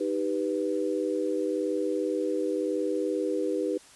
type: chord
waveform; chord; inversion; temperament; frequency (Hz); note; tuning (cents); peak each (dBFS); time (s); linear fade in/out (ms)
sine; Eb augmented; none; equal; 311.1 / 392 / 493.9; Eb4 / G4 / B4; 0 / 0 / 0; -30; 0-3.78; 10
effects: white hiss -53 dBFS RMS until 3.95 s + resampled to 24000 Hz